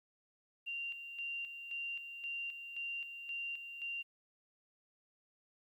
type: tone with tremolo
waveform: sine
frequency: 2774 Hz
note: F7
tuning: 12 cents flat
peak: -38 dBFS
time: 0.66-4.03 s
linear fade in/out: 20 ms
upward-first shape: square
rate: 1.9 Hz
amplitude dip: 55%
effects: 12-bit